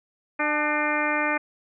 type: harmonic tone with a mistuned harmonic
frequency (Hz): 300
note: D4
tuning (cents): +37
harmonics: 1 / 2 / 3 / 4 / 5 / 6 / 7 / 8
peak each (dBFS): -30 / -30 / -30 / -30 / -30 / -30 / -30 / -30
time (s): 0.39-1.38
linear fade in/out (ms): 10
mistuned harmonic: 3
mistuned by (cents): -40
effects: none